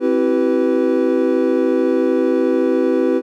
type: chord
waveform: triangle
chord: C major seventh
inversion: none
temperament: equal with one note detuned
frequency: 261.6 / 329.6 / 383 / 493.9 Hz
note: C4 / E4 / G4 / B4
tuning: 0 / 0 / -40 / 0 cents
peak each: -17 dBFS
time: 0-3.22 s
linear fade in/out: 50 ms
effects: none

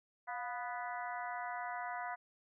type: harmonic tone with a mistuned harmonic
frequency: 246.9 Hz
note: B3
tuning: in tune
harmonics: 3 / 4 / 5 / 6 / 7 / 8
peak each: -42 / -44 / -49 / -47 / -51 / -49 dBFS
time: 0.27-2.16 s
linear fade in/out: 20 ms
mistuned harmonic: 3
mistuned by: -62 cents
effects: none

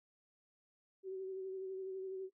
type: tone with vibrato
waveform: sine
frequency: 379.9 Hz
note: F#4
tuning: 46 cents sharp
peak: -40 dBFS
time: 1.03-2.3 s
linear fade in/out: 50 ms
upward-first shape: sine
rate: 12 Hz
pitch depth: 25 cents each way
effects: noise-tail reverb RT60 0.1 s tail -18 dB re dry

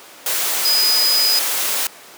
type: tone in noise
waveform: sine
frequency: 4978 Hz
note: D#8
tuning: in tune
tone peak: -14 dBFS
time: 0.65-1.39 s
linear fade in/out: 2 ms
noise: white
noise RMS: -20 dBFS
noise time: 0.26-1.87 s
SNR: +3 dB
effects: pink hiss -40 dBFS RMS until 2.17 s + high-pass 400 Hz 12 dB/octave

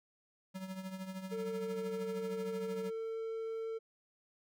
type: tone with tremolo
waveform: square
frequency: 188.8 Hz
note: F#3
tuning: 35 cents sharp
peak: -39 dBFS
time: 0.54-2.91 s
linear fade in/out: 20 ms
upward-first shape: triangle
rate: 13 Hz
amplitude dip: 70%
type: tone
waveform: triangle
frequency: 449 Hz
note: A4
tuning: 35 cents sharp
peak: -35 dBFS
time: 1.31-3.79 s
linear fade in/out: 20 ms
effects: none

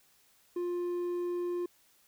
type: tone with hard clipping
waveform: sine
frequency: 351.9 Hz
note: F4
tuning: 13 cents sharp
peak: -32 dBFS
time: 0.56-1.66 s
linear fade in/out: 5 ms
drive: 3 dB
effects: white hiss -66 dBFS RMS until 2.07 s

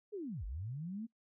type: linear two-way sweep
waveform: sine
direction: down then up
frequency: 440 to 44.09 to 234.9 Hz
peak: -39 dBFS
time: 0.12-1.07 s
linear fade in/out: 20 ms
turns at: 0.45 s
effects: noise-tail reverb RT60 0.1 s tail -22 dB re dry

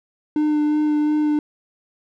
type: tone with vibrato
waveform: triangle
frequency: 300.8 Hz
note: D4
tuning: 42 cents sharp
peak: -14 dBFS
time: 0.36-1.39 s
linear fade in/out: 2 ms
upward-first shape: sine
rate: 2.8 Hz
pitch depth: 13 cents each way
effects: none

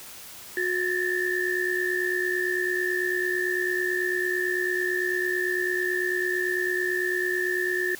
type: tone cluster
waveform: sine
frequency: 363.4 / 1738 / 1807 Hz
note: F#4 / A6 / A6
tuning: -31 / -22 / +46 cents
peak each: -28 dBFS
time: 0.57-7.95 s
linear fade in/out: 2 ms
effects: white hiss -43 dBFS RMS until 7.99 s

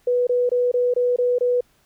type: tone bursts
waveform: sine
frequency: 491.7 Hz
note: B4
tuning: 8 cents flat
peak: -16 dBFS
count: 7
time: 0.07-1.608 s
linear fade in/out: 5 ms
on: 200 ms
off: 23 ms
effects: pink hiss -61 dBFS RMS until 1.85 s

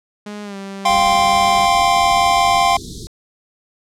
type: tone with pitch glide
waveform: sawtooth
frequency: 207.7 to 196.04 Hz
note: G#3 to G3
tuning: 0 to 0 cents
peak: -24 dBFS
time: 0.26-1.66 s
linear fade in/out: 5 ms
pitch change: -100 cents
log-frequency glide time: 0.43-0.56 s
type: chord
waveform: square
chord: F suspended second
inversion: none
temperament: equal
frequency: 698.5 / 784 / 1046.5 Hz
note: F5 / G5 / C6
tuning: 0 / 0 / 0 cents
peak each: -17 dBFS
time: 0.85-2.77 s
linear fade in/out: 5 ms
type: band-stop noise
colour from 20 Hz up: pink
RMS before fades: -31 dBFS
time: 0.89-3.07 s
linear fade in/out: 0 ms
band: 440 to 3500 Hz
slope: 96 dB/octave
effects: low-pass 8000 Hz 12 dB/octave

